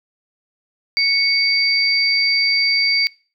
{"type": "tone pair together", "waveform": "sine", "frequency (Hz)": [2217, 4660], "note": ["C#7", "D8"], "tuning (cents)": [0, -14], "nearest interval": "octave + minor second", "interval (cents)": 1286, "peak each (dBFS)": [-17, -16], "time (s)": [0.97, 3.07], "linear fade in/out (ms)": 0, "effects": ["noise-tail reverb RT60 0.4 s tail -25 dB re dry"]}